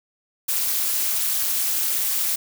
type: noise with amplitude modulation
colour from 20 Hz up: blue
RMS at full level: -19 dBFS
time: 0.48-2.36 s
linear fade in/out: 10 ms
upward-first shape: sine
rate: 285 Hz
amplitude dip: 85%
effects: none